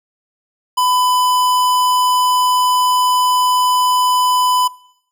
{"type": "tone", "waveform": "square", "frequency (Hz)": 1001, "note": "B5", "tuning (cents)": 23, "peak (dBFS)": -13, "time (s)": [0.77, 4.68], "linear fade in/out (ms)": 10, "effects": ["noise-tail reverb RT60 0.7 s tail -21 dB re dry"]}